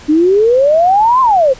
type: exponential two-way sweep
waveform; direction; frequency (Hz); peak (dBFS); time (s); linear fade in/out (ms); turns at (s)
sine; up then down; 294 to 1070 to 499.3; -6; 0.08-1.54; 20; 1.21
effects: pink hiss -36 dBFS RMS until 1.59 s + resampled to 16000 Hz